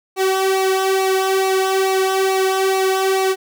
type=tone with flanger; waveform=sawtooth; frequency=381.8 Hz; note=G4; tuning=46 cents flat; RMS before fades=-17 dBFS; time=0.16-3.36 s; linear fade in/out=50 ms; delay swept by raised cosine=0.59 to 2.19 ms; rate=2.3 Hz; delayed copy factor=-0.7; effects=none